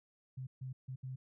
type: tone bursts at uneven times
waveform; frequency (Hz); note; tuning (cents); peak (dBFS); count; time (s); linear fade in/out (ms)
sine; 130; C3; -11; -40; 4; 0.37-0.47 / 0.61-0.73 / 0.88-0.96 / 1.03-1.16; 10
effects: none

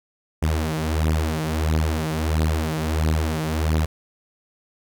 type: beating tone pair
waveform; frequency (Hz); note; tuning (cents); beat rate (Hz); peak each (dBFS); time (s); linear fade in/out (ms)
sawtooth; 77.78 / 79.28; D#2 / D#2; 0 / +33; 1.5; -19; 0.42-3.86; 10
effects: none

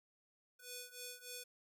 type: ring-modulated tone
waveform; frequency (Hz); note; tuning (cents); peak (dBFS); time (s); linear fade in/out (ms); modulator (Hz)
5% pulse; 987.8; B5; 0; -33; 0.59-1.44; 10; 1480
effects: none

